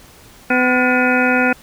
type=harmonic tone with a mistuned harmonic; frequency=252.2 Hz; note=B3; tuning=36 cents sharp; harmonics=1 / 2 / 3 / 4 / 6 / 7 / 8 / 9 / 10; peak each=-17 / -20 / -21 / -29 / -17 / -25 / -28 / -28 / -21 dBFS; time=0.5-1.53 s; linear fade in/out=5 ms; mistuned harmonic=6; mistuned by=-90 cents; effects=pink hiss -44 dBFS RMS until 1.62 s